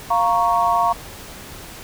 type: chord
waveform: sine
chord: Bb minor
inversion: second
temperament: equal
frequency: 698.5 / 932.3 / 1108.7 Hz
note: F5 / Bb5 / Db6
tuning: 0 / 0 / 0 cents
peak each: -19 dBFS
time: 0.1-0.93 s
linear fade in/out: 10 ms
effects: pink hiss -37 dBFS RMS until 1.83 s